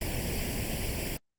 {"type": "noise with comb filter", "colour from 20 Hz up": "pink", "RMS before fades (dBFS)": -32, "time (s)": [0.01, 1.17], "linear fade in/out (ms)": 5, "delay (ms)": 0.39, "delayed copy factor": 0.95, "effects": ["Opus 24 kbps"]}